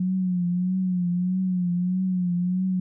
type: tone with vibrato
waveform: sine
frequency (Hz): 181.3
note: F#3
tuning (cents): -35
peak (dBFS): -21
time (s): 0-2.8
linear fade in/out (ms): 5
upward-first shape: triangle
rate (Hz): 1.6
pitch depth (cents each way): 68
effects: none